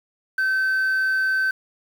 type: tone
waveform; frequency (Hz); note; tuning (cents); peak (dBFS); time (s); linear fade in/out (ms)
sine; 1539; G6; -32; -16; 0.38-1.51; 5
effects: tanh soft clip ceiling -17 dBFS + 7-bit